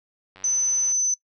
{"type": "click train", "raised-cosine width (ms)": 0.3, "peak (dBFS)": -30, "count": 54, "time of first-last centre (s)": [0.36, 0.92], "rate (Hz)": 94.7}
{"type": "tone", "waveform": "sine", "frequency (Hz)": 6070, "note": "F#8", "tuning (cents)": 43, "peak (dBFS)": -20, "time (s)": [0.44, 1.14], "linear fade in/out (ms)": 2}
{"effects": ["noise-tail reverb RT60 0.1 s tail -21 dB re dry"]}